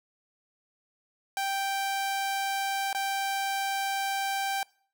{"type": "tone with dropouts", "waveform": "sawtooth", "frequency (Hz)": 784, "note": "G5", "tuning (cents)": 0, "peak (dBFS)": -24, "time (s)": [1.37, 4.63], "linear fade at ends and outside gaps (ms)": 1, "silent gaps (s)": [2.929, 2.948], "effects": ["noise-tail reverb RT60 0.5 s tail -24 dB re dry"]}